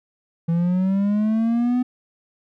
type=linear sweep; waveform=triangle; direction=up; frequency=164.81 to 252.1 Hz; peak=-15 dBFS; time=0.48-1.83 s; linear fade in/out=10 ms; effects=none